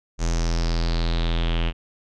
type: tone with low-pass filter sweep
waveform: square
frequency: 41.83 Hz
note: E1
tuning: 26 cents sharp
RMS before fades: -22 dBFS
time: 0.18-1.73 s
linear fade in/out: 50 ms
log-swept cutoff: 6600 to 2900 Hz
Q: 5
effects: none